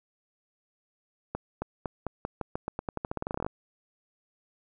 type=accelerating click train; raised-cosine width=1 ms; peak=-17 dBFS; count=23; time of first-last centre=1.35-3.465 s; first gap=270 ms; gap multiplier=0.88; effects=none